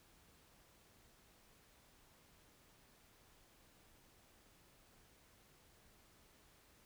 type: silence
effects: pink hiss -68 dBFS RMS until 6.85 s